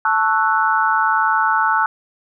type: chord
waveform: sine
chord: F# minor seventh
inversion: first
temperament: equal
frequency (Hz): 880 / 1108.7 / 1318.5 / 1480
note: A5 / C#6 / E6 / F#6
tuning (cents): 0 / 0 / 0 / 0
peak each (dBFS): -18 / -22 / -19 / -19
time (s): 0.05-1.86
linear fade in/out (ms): 2
effects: none